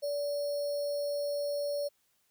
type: tone with sample-and-hold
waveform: sine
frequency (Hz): 576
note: D5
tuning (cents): -34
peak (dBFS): -30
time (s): 0.02-1.89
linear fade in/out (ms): 20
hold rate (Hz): 4900
effects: white hiss -73 dBFS RMS until 2.3 s